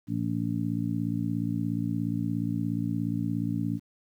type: harmonic tone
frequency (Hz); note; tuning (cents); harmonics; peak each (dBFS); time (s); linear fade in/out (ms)
57; A#1; -38; 2 / 3 / 4 / 5; -32 / -32 / -32 / -32; 0.07-3.8; 50
effects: 10-bit